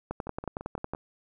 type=two click trains; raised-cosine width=1 ms; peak=-18 / -24 dBFS; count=10 / 5; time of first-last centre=0.11-0.936 / 0.27-0.949 s; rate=10.9 / 5.89 Hz; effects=none